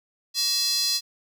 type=tone with high-pass filter; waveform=square; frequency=376.5 Hz; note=F#4; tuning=30 cents sharp; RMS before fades=-24 dBFS; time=0.34-1.01 s; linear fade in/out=50 ms; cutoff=4500 Hz; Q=5.4; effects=none